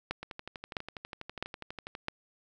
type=two click trains; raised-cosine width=0.3 ms; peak=-16 / -24 dBFS; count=4 / 22; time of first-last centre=0.11-2.084 / 0.23-1.951 s; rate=1.52 / 12.2 Hz; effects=none